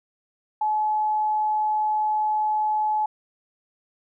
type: tone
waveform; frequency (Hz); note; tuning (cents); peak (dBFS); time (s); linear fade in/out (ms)
sine; 855; A5; -50; -20; 0.61-3.06; 5
effects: none